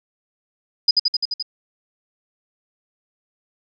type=tone with echo; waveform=sine; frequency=4964 Hz; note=D#8; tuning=5 cents flat; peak=-10 dBFS; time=0.88-0.91 s; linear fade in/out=5 ms; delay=86 ms; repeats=6; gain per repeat=-2 dB; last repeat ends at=1.426 s; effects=none